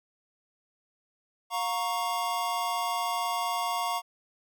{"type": "chord", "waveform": "square", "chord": "Bb minor", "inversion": "second", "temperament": "equal with one note detuned", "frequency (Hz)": [707.8, 932.3, 1108.7], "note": ["F5", "Bb5", "Db6"], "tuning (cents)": [23, 0, 0], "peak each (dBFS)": -33, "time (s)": [1.5, 4.02], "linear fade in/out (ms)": 50, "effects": []}